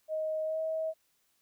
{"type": "tone with pitch glide", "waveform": "sine", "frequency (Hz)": [627, 638.7], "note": ["D#5", "D#5"], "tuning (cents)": [13, 45], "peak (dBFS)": -30, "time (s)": [0.08, 0.94], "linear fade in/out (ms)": 50, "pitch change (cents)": 32, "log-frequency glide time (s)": [0.44, 0.6], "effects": ["white hiss -73 dBFS RMS until 1.41 s"]}